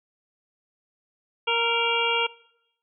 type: harmonic tone with a mistuned harmonic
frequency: 466.2 Hz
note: A#4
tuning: in tune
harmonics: 1 / 2 / 3 / 5 / 6 / 7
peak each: -28 / -27 / -30 / -28 / -26 / -31 dBFS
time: 1.47-2.27 s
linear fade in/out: 10 ms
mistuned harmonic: 3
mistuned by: -23 cents
effects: noise-tail reverb RT60 0.8 s tail -22 dB re dry